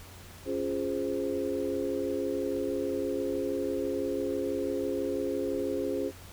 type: chord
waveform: sine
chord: Db major seventh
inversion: none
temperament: equal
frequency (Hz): 277.2 / 349.2 / 415.3 / 523.3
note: Db4 / F4 / Ab4 / C5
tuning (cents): 0 / 0 / 0 / 0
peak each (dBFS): -34 / -35 / -33 / -34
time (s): 0.45-6.12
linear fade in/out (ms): 50
effects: added 89 Hz sine -50 dBFS peak until 6.32 s + pink hiss -50 dBFS RMS until 6.32 s